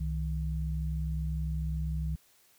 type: tone pair together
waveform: sine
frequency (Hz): 65.41 / 158.02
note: C2 / D#3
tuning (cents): 0 / +27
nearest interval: octave + minor third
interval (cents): 1527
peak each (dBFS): -31 / -34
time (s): 0-2.16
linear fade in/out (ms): 10
effects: white hiss -64 dBFS RMS until 2.58 s